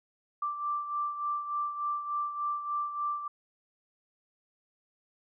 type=beating tone pair; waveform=sine; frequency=1174.7 / 1178.1 Hz; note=D6 / D6; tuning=0 / +5 cents; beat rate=3.4 Hz; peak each=-31 / -38 dBFS; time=0.42-3.28 s; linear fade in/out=5 ms; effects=none